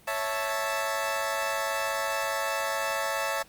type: chord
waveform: 20% pulse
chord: A major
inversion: first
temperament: equal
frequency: 554.4 / 659.3 / 880 Hz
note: C#5 / E5 / A5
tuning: 0 / 0 / 0 cents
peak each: -27 dBFS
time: 0.07-3.43 s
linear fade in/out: 10 ms
effects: pink hiss -56 dBFS RMS until 3.48 s + Opus 32 kbps